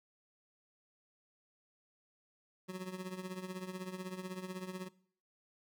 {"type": "tone with tremolo", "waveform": "25% pulse", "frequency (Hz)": 185, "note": "F#3", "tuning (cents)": 0, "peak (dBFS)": -34, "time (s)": [2.68, 4.89], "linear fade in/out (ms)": 20, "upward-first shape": "triangle", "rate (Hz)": 16, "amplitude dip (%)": 75, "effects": ["noise-tail reverb RT60 0.6 s tail -21 dB re dry"]}